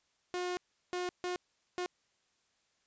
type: tone bursts at uneven times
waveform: sawtooth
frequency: 359.1 Hz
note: F4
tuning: 48 cents sharp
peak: -30 dBFS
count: 4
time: 0.34-0.57 / 0.93-1.09 / 1.24-1.36 / 1.78-1.86 s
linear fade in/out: 0 ms
effects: white hiss -75 dBFS RMS until 2.86 s + resampled to 16000 Hz